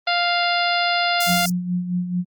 harmonic tone, 698.5 Hz, F5, in tune, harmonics 1 / 2 / 3 / 4 / 5 / 6 / 7, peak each -21 / -24 / -26 / -27 / -28 / -29 / -29 dBFS, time 0.07-1.46 s, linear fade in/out 5 ms
pink high-pass noise, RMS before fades -27 dBFS, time 1.2-1.5 s, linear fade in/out 5 ms, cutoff 4900 Hz, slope 96 dB/octave
sine tone with tremolo, 178.7 Hz, F3, 40 cents sharp, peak -18 dBFS, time 1.26-2.25 s, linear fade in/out 50 ms, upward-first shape sine, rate 4.6 Hz, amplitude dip 60%
effects Opus 32 kbps

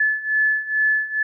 sine beating tone pair, 1728 / 1730.3 Hz, A6 / A6, -32 / -29 cents, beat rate 2.3 Hz, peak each -22 / -19 dBFS, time 0-1.23 s, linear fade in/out 5 ms, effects none

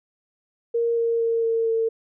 sine tone with pitch steps, 466.4 / 462.6 / 458.9 / 455.2 / 451.6 Hz, A#4 / A#4 / A#4 / A#4 / A4, +1 / -13 / -27 / -41 / +45 cents, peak -19 dBFS, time 0.74-1.89 s, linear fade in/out 10 ms, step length 230 ms, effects none

